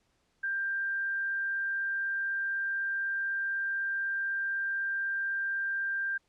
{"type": "tone", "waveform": "sine", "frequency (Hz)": 1586, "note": "G6", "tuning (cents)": 20, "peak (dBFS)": -29, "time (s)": [0.43, 6.18], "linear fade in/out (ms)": 10, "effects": ["pink hiss -73 dBFS RMS until 6.28 s", "low-pass 8000 Hz 12 dB/octave"]}